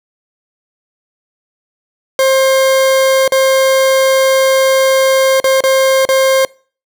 40% pulse tone with dropouts, 531 Hz, C5, 25 cents sharp, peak -7 dBFS, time 2.19-6.45 s, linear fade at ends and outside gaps 1 ms, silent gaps 3.278-3.321 / 5.401-5.442 / 5.606-5.638 / 6.052-6.089 s, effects noise-tail reverb RT60 0.4 s tail -25 dB re dry

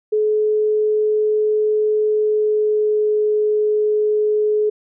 sine tone with pitch glide, 427.1 to 424.1 Hz, G#4 to G#4, +48 to +36 cents, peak -14 dBFS, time 0.12-4.7 s, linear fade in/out 10 ms, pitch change -12 cents, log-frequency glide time 2.05-3.19 s, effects none

